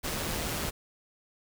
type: noise with amplitude modulation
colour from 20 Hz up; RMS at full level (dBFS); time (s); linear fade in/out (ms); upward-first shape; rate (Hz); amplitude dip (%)
pink; -31; 0.03-0.71; 20; sine; 158; 40
effects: none